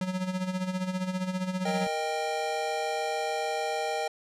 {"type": "tone with tremolo", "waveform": "square", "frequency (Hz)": 185, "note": "F#3", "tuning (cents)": 0, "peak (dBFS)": -27, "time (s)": [0.01, 1.87], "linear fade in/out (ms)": 2, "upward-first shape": "sine", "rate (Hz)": 15, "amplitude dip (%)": 65}
{"type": "chord", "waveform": "square", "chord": "Eb major", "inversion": "second", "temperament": "equal with one note detuned", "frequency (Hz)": [466.2, 622.3, 792.6], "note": ["Bb4", "Eb5", "G5"], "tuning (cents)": [0, 0, 19], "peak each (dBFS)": [-35, -34, -32], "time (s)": [1.65, 4.08], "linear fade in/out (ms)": 5}
{"effects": ["low-pass 8000 Hz 12 dB/octave"]}